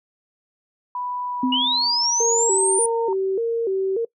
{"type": "tone with pitch glide", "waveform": "sine", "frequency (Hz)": [987.8, 916.3], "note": ["B5", "A#5"], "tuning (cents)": [0, -30], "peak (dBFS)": -25, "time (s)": [0.95, 3.13], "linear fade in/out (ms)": 2, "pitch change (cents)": -130, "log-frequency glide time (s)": [1.26, 2.69]}
{"type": "tone with exponential decay", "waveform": "sine", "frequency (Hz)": 257.1, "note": "C4", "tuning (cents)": -30, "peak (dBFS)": -16, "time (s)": [1.43, 2.03], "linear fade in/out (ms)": 5, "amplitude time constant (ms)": 130}
{"type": "linear sweep", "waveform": "sine", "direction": "up", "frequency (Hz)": [2840, 9480], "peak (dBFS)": -18, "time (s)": [1.52, 2.86], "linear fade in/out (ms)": 5}
{"type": "tone with vibrato", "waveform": "sine", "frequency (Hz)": 421, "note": "G#4", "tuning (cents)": 24, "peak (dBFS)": -19, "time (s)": [2.2, 4.05], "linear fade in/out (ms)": 5, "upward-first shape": "square", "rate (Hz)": 1.7, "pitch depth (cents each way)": 160}
{"effects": ["noise-tail reverb RT60 0.1 s tail -22 dB re dry"]}